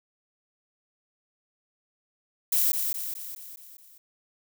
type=noise with echo; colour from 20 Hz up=violet; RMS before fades=-23 dBFS; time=2.52-2.72 s; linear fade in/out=5 ms; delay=210 ms; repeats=6; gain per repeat=-5 dB; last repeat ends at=3.98 s; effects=none